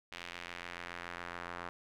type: tone with band-pass filter sweep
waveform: sawtooth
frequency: 87.1 Hz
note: F2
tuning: 4 cents flat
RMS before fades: -45 dBFS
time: 0.12-1.69 s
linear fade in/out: 0 ms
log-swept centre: 2700 to 1300 Hz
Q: 1.4
effects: none